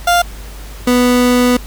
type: tone pair in turn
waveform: 30% pulse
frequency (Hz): 698.5 / 247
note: F5 / B3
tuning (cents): 0 / 0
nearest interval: octave + tritone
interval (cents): 1800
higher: first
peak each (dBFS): -6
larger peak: neither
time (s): 0.07-0.22 / 0.87-1.57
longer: second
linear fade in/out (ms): 5
effects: added 50 Hz sine -28 dBFS peak until 1.66 s + pink hiss -36 dBFS RMS until 1.66 s